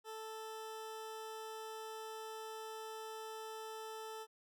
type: tone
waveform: 20% pulse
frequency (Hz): 440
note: A4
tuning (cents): 0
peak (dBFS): -40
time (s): 0.04-4.27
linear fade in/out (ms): 50
effects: none